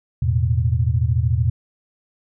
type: chord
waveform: sine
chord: E suspended fourth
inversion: none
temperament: equal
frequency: 82.41 / 110 / 123.47 Hz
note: E2 / A2 / B2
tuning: 0 / 0 / 0 cents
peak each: -20 dBFS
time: 0.22-1.5 s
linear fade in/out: 5 ms
effects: none